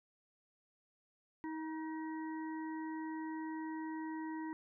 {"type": "harmonic tone with a mistuned harmonic", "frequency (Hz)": 317, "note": "D#4", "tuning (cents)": 32, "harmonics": [1, 3, 5, 6], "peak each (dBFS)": [-40, -47, -59, -53], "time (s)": [1.44, 4.53], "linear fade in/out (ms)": 0, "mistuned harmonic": 5, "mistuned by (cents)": -50, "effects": []}